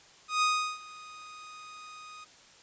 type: tone with ADSR envelope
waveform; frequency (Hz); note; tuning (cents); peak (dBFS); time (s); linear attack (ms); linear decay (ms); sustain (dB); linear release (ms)
sawtooth; 1244.5; D#6; 0; -19; 0.28-2.25; 140; 360; -22; 17
effects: white hiss -56 dBFS RMS until 2.62 s + resampled to 16000 Hz